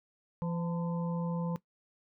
harmonic tone with a mistuned harmonic, 170 Hz, F3, 46 cents flat, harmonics 1 / 3 / 5 / 6, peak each -31 / -41 / -45 / -47 dBFS, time 0.42-1.56 s, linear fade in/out 0 ms, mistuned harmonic 5, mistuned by +73 cents, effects noise-tail reverb RT60 0.1 s tail -17 dB re dry

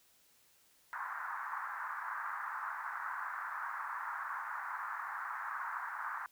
pink band-pass noise, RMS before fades -41 dBFS, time 0.93-6.26 s, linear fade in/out 0 ms, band 920 to 1700 Hz, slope 48 dB/octave, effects white hiss -68 dBFS RMS until 6.31 s

